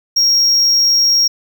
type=tone; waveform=triangle; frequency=5588 Hz; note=F8; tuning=in tune; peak=-8 dBFS; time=0.16-1.28 s; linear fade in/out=10 ms; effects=none